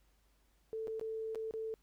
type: tone with dropouts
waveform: sine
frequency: 443 Hz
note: A4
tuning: 12 cents sharp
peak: -37 dBFS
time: 0.73-1.74 s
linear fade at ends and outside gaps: 0 ms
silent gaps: 0.872-0.88 / 0.996-1.012 / 1.348-1.356 / 1.51-1.538 s
effects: added 50 Hz sine -70 dBFS peak until 1.82 s + pink hiss -75 dBFS RMS until 1.82 s